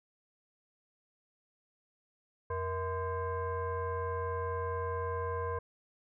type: tone with frequency modulation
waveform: sine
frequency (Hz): 472.4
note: A#4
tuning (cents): +23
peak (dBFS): -32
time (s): 2.5-5.59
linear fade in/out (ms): 5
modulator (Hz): 560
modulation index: 1.3
effects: none